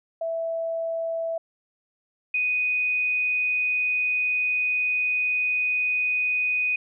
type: tone pair in turn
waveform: sine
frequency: 659.3 / 2489 Hz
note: E5 / D#7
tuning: 0 / 0 cents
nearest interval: octave + major seventh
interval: 2300 cents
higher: second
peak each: -25 / -21 dBFS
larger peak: second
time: 0.21-1.38 / 2.34-6.76 s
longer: second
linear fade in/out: 5 ms
effects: none